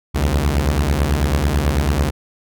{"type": "beating tone pair", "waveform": "sawtooth", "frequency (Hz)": [66.6, 75.7], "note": ["C2", "D#2"], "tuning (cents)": [31, -47], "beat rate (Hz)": 9.1, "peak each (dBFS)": -14, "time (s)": [0.14, 2.11], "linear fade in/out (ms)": 20, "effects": []}